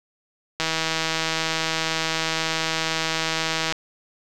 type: click train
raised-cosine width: 0.2 ms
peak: -6 dBFS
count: 504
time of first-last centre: 0.6-3.724 s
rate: 161 Hz
effects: none